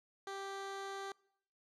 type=tone with low-pass filter; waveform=15% pulse; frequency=392 Hz; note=G4; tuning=in tune; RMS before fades=-44 dBFS; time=0.27-1.12 s; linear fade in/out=2 ms; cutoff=6900 Hz; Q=0.75; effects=noise-tail reverb RT60 0.7 s tail -24 dB re dry